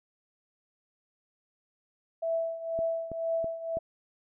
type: tone with tremolo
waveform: sine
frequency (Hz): 659.3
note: E5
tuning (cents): 0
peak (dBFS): -25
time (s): 2.22-3.79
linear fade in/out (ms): 10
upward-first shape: triangle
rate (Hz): 2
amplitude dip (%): 80
type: click train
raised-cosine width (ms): 2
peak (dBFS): -26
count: 4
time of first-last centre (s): 2.79-3.77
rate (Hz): 3.06
effects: none